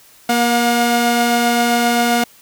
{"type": "tone pair together", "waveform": "sawtooth", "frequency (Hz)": [236.8, 718], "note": ["A#3", "F5"], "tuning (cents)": [27, 48], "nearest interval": "octave + perfect fifth", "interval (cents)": 1921, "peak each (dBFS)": -12, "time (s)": [0.29, 2.24], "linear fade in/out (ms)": 5, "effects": ["white hiss -47 dBFS RMS until 2.41 s"]}